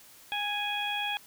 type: harmonic tone with a mistuned harmonic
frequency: 830.6 Hz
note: G#5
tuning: in tune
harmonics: 1 / 2 / 3 / 4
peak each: -34 / -38 / -34 / -34 dBFS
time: 0.32-1.17 s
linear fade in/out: 0 ms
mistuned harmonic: 1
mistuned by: -18 cents
effects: white hiss -54 dBFS RMS until 1.26 s